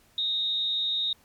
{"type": "tone with amplitude modulation", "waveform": "sine", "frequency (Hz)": 3726, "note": "A#7", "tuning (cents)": -2, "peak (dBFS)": -22, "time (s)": [0.18, 1.13], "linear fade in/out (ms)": 2, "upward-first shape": "sine", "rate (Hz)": 219, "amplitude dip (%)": 55, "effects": ["pink hiss -61 dBFS RMS until 1.24 s", "MP3 96 kbps"]}